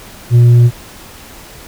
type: tone with tanh clipping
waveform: triangle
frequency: 120 Hz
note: B2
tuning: 49 cents flat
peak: -4 dBFS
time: 0.3-0.71 s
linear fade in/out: 50 ms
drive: 8 dB
effects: pink hiss -35 dBFS RMS until 1.67 s